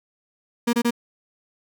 35% pulse tone bursts, 237 Hz, A#3, 29 cents sharp, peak -16 dBFS, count 3, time 0.67-0.908 s, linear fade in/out 10 ms, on 62 ms, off 26 ms, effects none

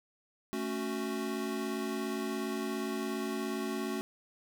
square chord, F# minor, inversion first, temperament equal, 220 / 277.2 / 370 Hz, A3 / C#4 / F#4, 0 / 0 / 0 cents, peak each -38 / -39 / -38 dBFS, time 0.53-4.01 s, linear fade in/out 0 ms, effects none

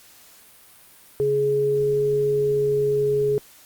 sine tone pair together, 140 / 419.5 Hz, C#3 / G#4, +18 / +17 cents, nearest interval octave + perfect fifth, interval 1899 cents, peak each -29 / -18 dBFS, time 1.2-3.38 s, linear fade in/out 0 ms, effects white hiss -50 dBFS RMS until 3.65 s + Opus 48 kbps

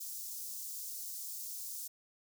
white high-pass noise, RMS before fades -43 dBFS, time 0-1.88 s, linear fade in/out 10 ms, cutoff 5300 Hz, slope 24 dB/octave, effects none

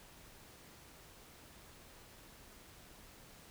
silence, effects pink hiss -58 dBFS RMS until 3.5 s

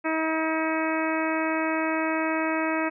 harmonic tone, 318.9 Hz, D#4, 43 cents sharp, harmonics 1 / 2 / 3 / 4 / 5 / 6 / 7 / 8, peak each -27 / -30 / -32 / -33 / -34 / -35 / -35 / -36 dBFS, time 0.04-2.9 s, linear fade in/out 20 ms, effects none

